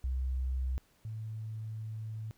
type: tone pair in turn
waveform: sine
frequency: 64.5 / 109.74 Hz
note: C2 / A2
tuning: -24 / -4 cents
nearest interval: major sixth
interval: 920 cents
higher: second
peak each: -30 / -37 dBFS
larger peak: first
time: 0.04-0.78 / 1.05-2.31 s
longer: second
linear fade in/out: 0 ms
effects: pink hiss -68 dBFS RMS until 2.37 s